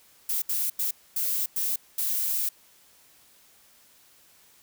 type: noise bursts at uneven times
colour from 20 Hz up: violet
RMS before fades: -27 dBFS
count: 6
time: 0.29-0.42 / 0.49-0.7 / 0.79-0.91 / 1.16-1.46 / 1.56-1.76 / 1.98-2.49 s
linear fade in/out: 5 ms
effects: white hiss -58 dBFS RMS until 4.62 s